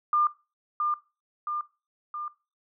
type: tone with echo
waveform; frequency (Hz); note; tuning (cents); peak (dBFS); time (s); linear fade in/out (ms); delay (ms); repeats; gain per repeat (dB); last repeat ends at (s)
sine; 1200; D6; +37; -20; 0.13-0.27; 2; 670; 3; -4; 2.28
effects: noise-tail reverb RT60 0.3 s tail -19 dB re dry